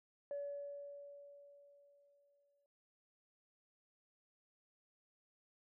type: tone with exponential decay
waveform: sine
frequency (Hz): 570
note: C#5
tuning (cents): +48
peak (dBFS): -38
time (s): 0.31-2.66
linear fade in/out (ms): 1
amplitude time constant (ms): 510
effects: tanh soft clip ceiling -36 dBFS